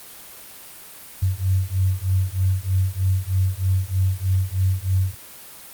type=beating tone pair; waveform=sine; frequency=92.5 / 95.7 Hz; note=F#2 / G2; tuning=0 / -41 cents; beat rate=3.2 Hz; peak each=-21 dBFS; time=1.22-5.15 s; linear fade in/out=10 ms; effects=white hiss -41 dBFS RMS until 5.73 s + Opus 32 kbps